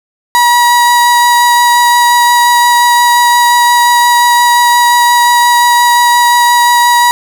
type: tone with vibrato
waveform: 35% pulse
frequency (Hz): 962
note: B5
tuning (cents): -46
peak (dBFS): -3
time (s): 0.35-7.11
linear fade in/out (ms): 0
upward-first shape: sine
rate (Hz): 5.7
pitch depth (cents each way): 8
effects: none